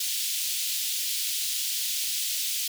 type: high-pass noise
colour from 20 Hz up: pink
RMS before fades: -29 dBFS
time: 0-2.68 s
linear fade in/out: 5 ms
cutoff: 3100 Hz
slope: 24 dB/octave
effects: none